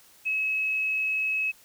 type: tone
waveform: sine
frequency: 2572 Hz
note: E7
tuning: 43 cents flat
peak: -24 dBFS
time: 0.25-1.52 s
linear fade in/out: 20 ms
effects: white hiss -56 dBFS RMS until 1.64 s